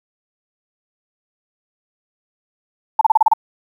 sine tone bursts, 880 Hz, A5, in tune, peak -7 dBFS, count 7, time 2.99-3.336 s, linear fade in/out 5 ms, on 22 ms, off 32 ms, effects 8-bit

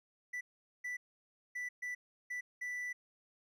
triangle tone bursts at uneven times, 1975.5 Hz, B6, in tune, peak -36 dBFS, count 6, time 0.33-0.41 / 0.84-0.97 / 1.55-1.69 / 1.82-1.95 / 2.3-2.41 / 2.61-2.93 s, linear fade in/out 10 ms, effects none

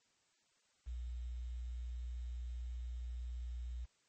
sine tone with quantisation, 60.4 Hz, B1, 38 cents flat, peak -40 dBFS, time 0.86-3.86 s, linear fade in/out 20 ms, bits 11, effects white hiss -75 dBFS RMS until 4.08 s + MP3 32 kbps

